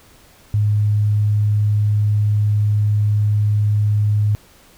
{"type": "tone", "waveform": "sine", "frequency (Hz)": 104.7, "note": "G#2", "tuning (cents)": 15, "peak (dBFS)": -13, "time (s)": [0.54, 4.35], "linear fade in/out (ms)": 0, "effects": ["pink hiss -49 dBFS RMS until 4.77 s"]}